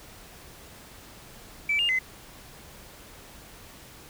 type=tone with pitch steps; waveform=sine; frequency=2315 / 2820 / 2043 Hz; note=D7 / F7 / C7; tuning=-25 / +16 / -42 cents; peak=-21 dBFS; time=1.69-1.99 s; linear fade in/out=5 ms; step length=100 ms; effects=tanh soft clip ceiling -17 dBFS + pink hiss -48 dBFS RMS until 4.09 s